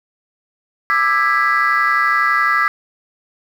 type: chord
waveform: sine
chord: E dominant seventh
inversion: third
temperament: just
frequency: 1186.7 / 1318.5 / 1648.1 / 1977.8 Hz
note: D6 / E6 / G#6 / B6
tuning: +18 / 0 / -14 / +2 cents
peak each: -17 dBFS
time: 0.9-2.68 s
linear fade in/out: 0 ms
effects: tanh soft clip ceiling -6 dBFS + 7-bit